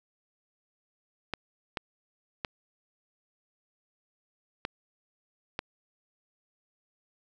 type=clicks; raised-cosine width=0.3 ms; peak=-15 dBFS; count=5; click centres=1.337 / 1.772 / 2.448 / 4.651 / 5.591 s; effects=none